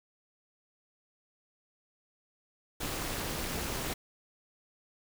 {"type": "noise with amplitude modulation", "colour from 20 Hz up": "pink", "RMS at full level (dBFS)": -32, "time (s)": [2.8, 3.94], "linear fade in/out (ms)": 10, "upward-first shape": "sine", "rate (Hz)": 276, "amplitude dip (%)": 80, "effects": []}